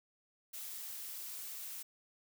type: noise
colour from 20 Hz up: blue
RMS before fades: -45 dBFS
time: 0.53-1.83 s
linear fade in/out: 10 ms
effects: none